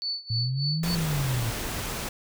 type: tone with tremolo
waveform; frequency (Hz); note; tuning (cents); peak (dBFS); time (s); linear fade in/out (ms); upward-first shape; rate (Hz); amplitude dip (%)
sine; 4477; C#8; +16; -26; 0.02-0.95; 0; sine; 3.4; 90
type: exponential two-way sweep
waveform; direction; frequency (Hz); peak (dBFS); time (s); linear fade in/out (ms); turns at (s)
sine; up then down; 110 to 175.4 to 110; -25; 0.3-1.51; 5; 0.91
type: noise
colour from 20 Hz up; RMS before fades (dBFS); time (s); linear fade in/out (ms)
pink; -32; 0.83-2.09; 5
effects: none